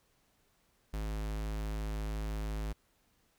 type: tone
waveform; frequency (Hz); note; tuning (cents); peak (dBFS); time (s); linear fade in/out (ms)
square; 52.9; G#1; +33; -35; 0.93-2.73; 10
effects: pink hiss -72 dBFS RMS until 3.38 s